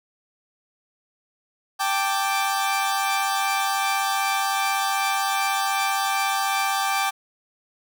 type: chord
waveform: sawtooth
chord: G suspended second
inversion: none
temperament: equal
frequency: 784 / 880 / 1174.7 Hz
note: G5 / A5 / D6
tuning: 0 / 0 / 0 cents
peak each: -20 / -26 / -22 dBFS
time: 1.79-7.11 s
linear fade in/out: 20 ms
effects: none